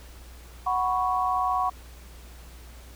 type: chord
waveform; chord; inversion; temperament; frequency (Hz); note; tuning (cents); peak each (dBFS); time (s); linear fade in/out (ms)
sine; F# suspended fourth; none; equal; 740 / 987.8 / 1108.7; F#5 / B5 / C#6; 0 / 0 / 0; -26 / -29 / -26; 0.66-1.7; 10
effects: added 60 Hz sine -44 dBFS peak until 2.95 s + pink hiss -51 dBFS RMS until 2.95 s